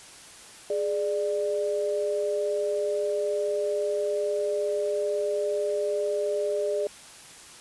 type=tone pair together; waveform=sine; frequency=415.3 / 593 Hz; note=G#4 / D5; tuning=0 / +17 cents; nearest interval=tritone; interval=617 cents; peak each=-27 dBFS; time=0.7-6.87 s; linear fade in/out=2 ms; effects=white hiss -47 dBFS RMS until 7.6 s + resampled to 24000 Hz